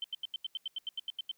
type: tone bursts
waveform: sine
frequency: 3095 Hz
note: G7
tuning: 23 cents flat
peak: -33 dBFS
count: 13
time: 0.02-1.314 s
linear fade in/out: 2 ms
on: 22 ms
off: 84 ms
effects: white hiss -72 dBFS RMS until 1.37 s